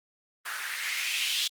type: noise with band-pass filter sweep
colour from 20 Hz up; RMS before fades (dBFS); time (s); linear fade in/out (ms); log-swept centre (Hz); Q
blue; -31; 0.45-1.48; 10; 1400 to 3400; 3.3
effects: Opus 24 kbps